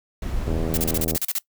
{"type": "noise", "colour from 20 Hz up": "brown", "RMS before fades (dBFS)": -27, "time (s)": [0.22, 1.01], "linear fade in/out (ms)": 2}
{"type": "click train", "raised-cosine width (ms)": 2, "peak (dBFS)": -14, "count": 56, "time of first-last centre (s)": [0.48, 1.16], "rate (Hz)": 80.9}
{"type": "noise bursts", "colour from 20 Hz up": "blue", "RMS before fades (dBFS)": -24, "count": 10, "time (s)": [0.74, 1.384], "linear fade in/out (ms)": 0, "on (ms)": 32, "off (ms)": 36}
{"effects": ["noise-tail reverb RT60 0.1 s tail -20 dB re dry"]}